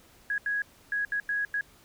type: tone bursts at uneven times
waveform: sine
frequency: 1661.2 Hz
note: G#6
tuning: in tune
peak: -26 dBFS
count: 6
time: 0.3-0.38 / 0.46-0.62 / 0.92-1.05 / 1.12-1.2 / 1.29-1.45 / 1.54-1.61 s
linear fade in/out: 2 ms
effects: pink hiss -58 dBFS RMS until 1.84 s